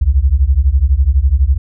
sine beating tone pair, 61.74 / 73.74 Hz, B1 / D2, 0 / +8 cents, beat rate 12 Hz, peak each -11 dBFS, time 0.01-1.58 s, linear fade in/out 10 ms, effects none

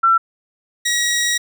sine / 15% pulse tone pair in turn, 1348 / 1906.4 Hz, E6 / A#6, +38 / +38 cents, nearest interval tritone, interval 600 cents, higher second, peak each -10 dBFS, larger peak neither, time 0.03-0.18 / 0.85-1.38 s, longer second, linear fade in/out 10 ms, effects none

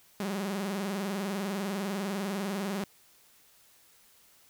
sawtooth tone with vibrato, 196 Hz, G3, in tune, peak -27 dBFS, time 0.2-2.84 s, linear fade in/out 2 ms, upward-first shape sine, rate 20 Hz, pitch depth 120 cents each way, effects white hiss -61 dBFS RMS until 4.49 s

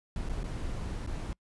brown noise with dropouts, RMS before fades -35 dBFS, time 0.16-1.33 s, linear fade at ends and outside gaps 1 ms, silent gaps 0.289-0.295 / 0.432-0.441 / 1.064-1.074 s, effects noise-tail reverb RT60 0.1 s tail -26 dB re dry + resampled to 24000 Hz

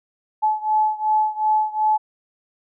sine beating tone pair, 859 / 861.7 Hz, A5 / A5, -42 / -36 cents, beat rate 2.7 Hz, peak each -19 / -21 dBFS, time 0.42-1.98 s, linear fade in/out 20 ms, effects none

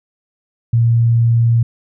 sine tone, 116.54 Hz, A#2, in tune, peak -9 dBFS, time 0.73-1.63 s, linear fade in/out 5 ms, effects none

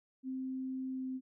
sine tone with pitch glide, 261.1 to 259.6 Hz, C4 to C4, -3 to -13 cents, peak -36 dBFS, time 0.23-1.21 s, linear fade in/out 50 ms, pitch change -10 cents, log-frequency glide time 0.9-1.07 s, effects none

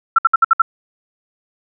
sine tone bursts, 1345 Hz, E6, 34 cents sharp, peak -6 dBFS, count 6, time 0.16-0.62 s, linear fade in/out 5 ms, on 25 ms, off 62 ms, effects none

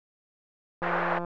click train, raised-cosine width 1 ms, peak -21 dBFS, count 75, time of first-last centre 0.82-1.248 s, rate 173 Hz
white band-pass noise, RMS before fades -29 dBFS, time 0.82-1.19 s, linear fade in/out 10 ms, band 490 to 1600 Hz, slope 24 dB/octave
effects none

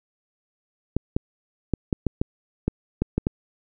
clicks, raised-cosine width 3 ms, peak -8 dBFS, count 10, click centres 0.966 / 1.165 / 1.737 / 1.928 / 2.067 / 2.215 / 2.68 / 3.02 / 3.18 / 3.269 s, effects none

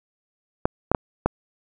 clicks, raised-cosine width 1 ms, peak -4 dBFS, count 4, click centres 0.655 / 0.916 / 0.948 / 1.26 s, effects none

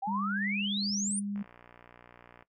sine exponential sweep, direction up, 760 to 9580 Hz, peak -31 dBFS, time 0.02-1.2 s, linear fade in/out 10 ms
sine tone with pitch glide, 200 to 202.6 Hz, G3 to G#3, +35 to -43 cents, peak -32 dBFS, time 0.07-1.43 s, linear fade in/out 10 ms, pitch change +22 cents, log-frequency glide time 0.32-0.65 s
click train, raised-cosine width 0.5 ms, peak -36 dBFS, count 65, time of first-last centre 1.36-2.425 s, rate 60.1 Hz
effects noise-tail reverb RT60 0.1 s tail -18 dB re dry

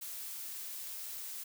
blue noise, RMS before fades -43 dBFS, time 0.01-1.44 s, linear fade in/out 10 ms, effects none

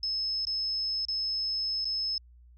sine tone with dropouts, 5200 Hz, E8, 24 cents flat, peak -28 dBFS, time 0.03-2.18 s, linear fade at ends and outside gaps 2 ms, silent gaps 0.452-0.469 / 1.052-1.084 / 1.846-1.853 s, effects added 60 Hz sine -52 dBFS peak until 2.57 s

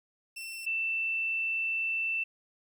sawtooth / sine tone pair in turn, 2691 / 2668 Hz, E7 / E7, +35 / +20 cents, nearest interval unison, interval 15 cents, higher first, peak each -35 / -28 dBFS, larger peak second, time 0.36-0.66 / 0.66-2.24 s, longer second, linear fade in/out 10 ms, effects 11-bit

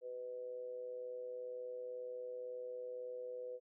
sine tone with amplitude modulation, 499.2 Hz, B4, 19 cents sharp, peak -40 dBFS, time 0.01-3.6 s, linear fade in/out 50 ms, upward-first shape sine, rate 122 Hz, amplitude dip 55%, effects none

